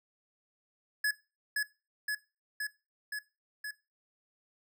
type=tone with echo; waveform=square; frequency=1700 Hz; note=G#6; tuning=40 cents sharp; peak=-27 dBFS; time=1.04-1.11 s; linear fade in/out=5 ms; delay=520 ms; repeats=5; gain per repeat=-2 dB; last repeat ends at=3.71 s; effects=noise-tail reverb RT60 0.3 s tail -21 dB re dry